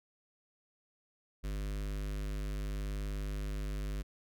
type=tone with notch filter; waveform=square; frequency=50.4 Hz; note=G1; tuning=49 cents sharp; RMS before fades=-37 dBFS; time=1.43-4.03 s; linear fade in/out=20 ms; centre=830 Hz; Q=1.5; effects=none